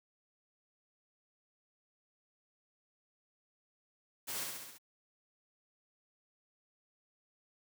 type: noise with echo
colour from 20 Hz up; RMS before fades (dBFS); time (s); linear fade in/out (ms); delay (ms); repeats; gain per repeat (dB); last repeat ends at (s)
white; -40; 4.27-4.45; 20; 67; 5; -3; 4.785
effects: high-pass 100 Hz 12 dB/octave